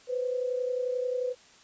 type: tone pair together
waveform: sine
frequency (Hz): 497.6 / 528.9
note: B4 / C5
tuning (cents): +13 / +19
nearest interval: minor second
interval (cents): 106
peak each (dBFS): -28 / -35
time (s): 0.07-1.35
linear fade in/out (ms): 50
effects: white hiss -56 dBFS RMS until 1.63 s + resampled to 16000 Hz